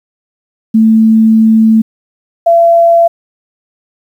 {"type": "tone pair in turn", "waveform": "sine", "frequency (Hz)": [221.6, 676.8], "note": ["A3", "E5"], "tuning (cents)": [13, 45], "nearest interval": "octave + perfect fifth", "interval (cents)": 1932, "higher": "second", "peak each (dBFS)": -3, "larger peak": "neither", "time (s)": [[0.74, 1.82], [2.46, 3.08]], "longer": "first", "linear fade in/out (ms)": 10, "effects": ["7-bit"]}